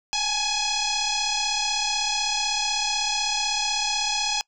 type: tone with frequency modulation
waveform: sine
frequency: 857 Hz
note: A5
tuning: 46 cents flat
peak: -22 dBFS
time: 0.13-4.41 s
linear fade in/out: 0 ms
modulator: 839 Hz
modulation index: 6.7
effects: noise-tail reverb RT60 0.1 s tail -24 dB re dry